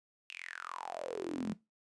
sawtooth tone with high-pass filter sweep, 43.5 Hz, F1, 6 cents flat, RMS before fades -41 dBFS, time 0.29-1.54 s, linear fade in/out 10 ms, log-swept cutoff 2800 to 190 Hz, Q 9.5, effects noise-tail reverb RT60 0.2 s tail -17 dB re dry + resampled to 22050 Hz

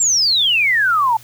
sine exponential sweep, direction down, 7590 to 865 Hz, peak -12 dBFS, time 0-1.17 s, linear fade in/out 5 ms, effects added 120 Hz sine -45 dBFS peak until 1.23 s + white hiss -44 dBFS RMS until 1.23 s

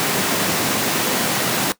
pink high-pass noise, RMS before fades -20 dBFS, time 0-1.72 s, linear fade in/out 0 ms, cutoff 140 Hz, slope 24 dB/octave, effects noise-tail reverb RT60 0.1 s tail -17 dB re dry

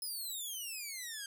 10% pulse exponential sweep, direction down, 5170 to 1581 Hz, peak -32 dBFS, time 0.02-1.26 s, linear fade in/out 2 ms, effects none

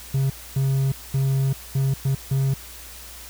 triangle tone bursts at uneven times, 135.1 Hz, C#3, 44 cents flat, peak -16 dBFS, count 6, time 0.14-0.3 / 0.56-0.92 / 1.14-1.53 / 1.75-1.94 / 2.05-2.15 / 2.31-2.54 s, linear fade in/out 5 ms, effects added 60 Hz sine -44 dBFS peak until 3.29 s + white hiss -41 dBFS RMS until 3.29 s

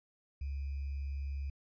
sine tone with sample-and-hold, 69.4 Hz, C#2, 3 cents sharp, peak -35 dBFS, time 0.41-1.5 s, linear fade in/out 5 ms, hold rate 2450 Hz, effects resampled to 11025 Hz

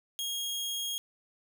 sawtooth tone, 3267 Hz, G#7, 29 cents flat, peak -29 dBFS, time 0.19-0.98 s, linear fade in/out 0 ms, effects none

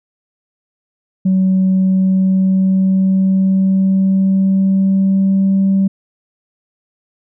sine tone with pitch glide, 188.4 to 193.81 Hz, F#3 to G3, +32 to -19 cents, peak -8 dBFS, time 1.25-5.88 s, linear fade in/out 10 ms, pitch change +49 cents, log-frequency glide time 1.68-5.58 s, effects tanh soft clip ceiling -7 dBFS

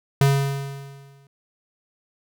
square tone with exponential decay, 138.59 Hz, C#3, in tune, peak -13 dBFS, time 0.21-1.27 s, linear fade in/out 2 ms, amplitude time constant 230 ms, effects none

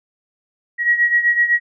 sine beating tone pair, 1905 / 1912.9 Hz, A#6 / A#6, +37 / +44 cents, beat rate 7.9 Hz, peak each -14 / -19 dBFS, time 0.78-1.6 s, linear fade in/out 50 ms, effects none

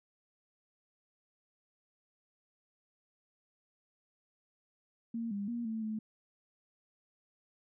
sine tone with pitch steps, 230.4 / 201.5 / 236.7 / 222.3 / 217.2 Hz, A#3 / G3 / A#3 / A3 / A3, -20 / +48 / +27 / +18 / -22 cents, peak -34 dBFS, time 5.14-5.99 s, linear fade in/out 5 ms, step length 170 ms, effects none

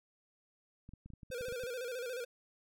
clicks, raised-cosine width 5 ms, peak -38 dBFS, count 11, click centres 0.891 / 0.936 / 1.06 / 1.103 / 1.136 / 1.232 / 1.303 / 1.41 / 1.484 / 1.524 / 1.637 s
square tone with vibrato, 493.9 Hz, B4, in tune, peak -39 dBFS, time 1.31-2.25 s, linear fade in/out 10 ms, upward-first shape square, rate 14 Hz, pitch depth 73 cents each way
effects none

